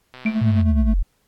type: click train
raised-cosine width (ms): 0.3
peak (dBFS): -23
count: 61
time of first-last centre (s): 0.14-0.612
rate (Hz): 127
type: tone with tremolo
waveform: triangle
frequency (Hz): 219.2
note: A3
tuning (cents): -6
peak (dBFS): -14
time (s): 0.25-0.94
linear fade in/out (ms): 5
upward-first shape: sine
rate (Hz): 9.6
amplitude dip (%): 75
type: tone with exponential decay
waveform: sine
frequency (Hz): 2349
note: D7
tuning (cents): 0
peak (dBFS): -20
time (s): 0.26-0.38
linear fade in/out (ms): 1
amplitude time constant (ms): 25
type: linear sweep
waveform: sine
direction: down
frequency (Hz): 116.54 to 37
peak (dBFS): -15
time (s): 0.41-1.03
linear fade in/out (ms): 10
effects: pink hiss -65 dBFS RMS until 1.27 s + AAC 64 kbps